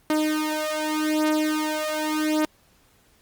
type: beating tone pair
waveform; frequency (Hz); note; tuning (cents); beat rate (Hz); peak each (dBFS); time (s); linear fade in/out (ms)
sawtooth; 307.3 / 308.15; D#4 / D#4; -21 / -17; 0.85; -21; 0.1-2.45; 2
effects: pink hiss -60 dBFS RMS until 3.21 s + Opus 32 kbps